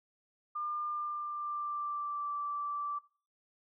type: tone with pitch glide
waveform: sine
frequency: 1200 to 1165.2 Hz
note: D6 to D6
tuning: +37 to -14 cents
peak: -34 dBFS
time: 0.55-2.99 s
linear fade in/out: 10 ms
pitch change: -51 cents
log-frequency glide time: 0.88-2.33 s
effects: noise-tail reverb RT60 0.4 s tail -19 dB re dry